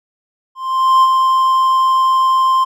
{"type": "tone with ADSR envelope", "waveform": "triangle", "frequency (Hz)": 1048, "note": "C6", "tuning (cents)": 2, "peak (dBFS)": -4, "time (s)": [0.55, 2.65], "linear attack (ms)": 480, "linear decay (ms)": 34, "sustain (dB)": -4, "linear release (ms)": 18, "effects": []}